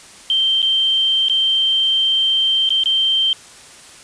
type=tone with dropouts; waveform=sine; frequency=3136 Hz; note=G7; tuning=in tune; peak=-13 dBFS; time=0.3-3.33 s; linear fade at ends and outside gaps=1 ms; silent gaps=0.619-0.627 / 1.285-1.297 / 2.691-2.704 / 2.836-2.858 s; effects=white hiss -41 dBFS RMS until 4.03 s + resampled to 22050 Hz